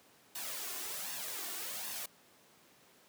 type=noise with flanger; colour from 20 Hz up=white; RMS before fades=-41 dBFS; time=0.35-2.06 s; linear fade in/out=5 ms; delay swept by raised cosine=1.1 to 2.8 ms; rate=1.3 Hz; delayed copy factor=+0.6; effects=pink hiss -63 dBFS RMS until 3.08 s + high-pass 200 Hz 12 dB/octave